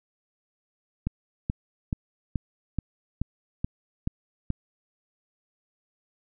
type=click train; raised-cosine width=5 ms; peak=-14 dBFS; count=9; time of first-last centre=1.07-4.503 s; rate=2.33 Hz; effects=none